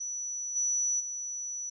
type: tone with level steps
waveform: sine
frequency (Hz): 5920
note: F#8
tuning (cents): 0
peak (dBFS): -33 / -26 / -34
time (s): 0-1.7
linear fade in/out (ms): 10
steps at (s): 0.55 / 0.99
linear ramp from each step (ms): 20
effects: none